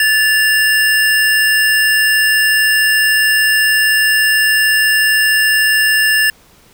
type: tone pair together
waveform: square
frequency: 1742.4 / 2794 Hz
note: A6 / F7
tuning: -17 / 0 cents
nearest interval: minor sixth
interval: 817 cents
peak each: -11 / -18 dBFS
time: 0-6.3 s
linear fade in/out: 2 ms
effects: pink hiss -47 dBFS RMS until 6.73 s